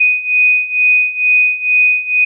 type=beating tone pair; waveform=sine; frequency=2489 / 2491.2 Hz; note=D#7 / D#7; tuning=0 / +2 cents; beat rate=2.2 Hz; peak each=-14 / -11 dBFS; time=0-2.25 s; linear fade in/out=10 ms; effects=none